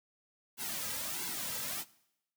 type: noise with flanger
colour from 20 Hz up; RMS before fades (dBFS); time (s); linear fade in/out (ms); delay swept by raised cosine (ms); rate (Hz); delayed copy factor
white; -38; 0.57-1.85; 50; 1.6 to 2.8; 1.5; -0.85
effects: noise-tail reverb RT60 0.8 s tail -20 dB re dry